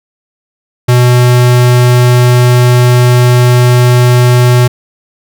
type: tone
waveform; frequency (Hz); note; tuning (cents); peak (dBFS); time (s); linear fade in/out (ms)
square; 123.4; B2; -1; -4; 0.88-4.68; 10
effects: none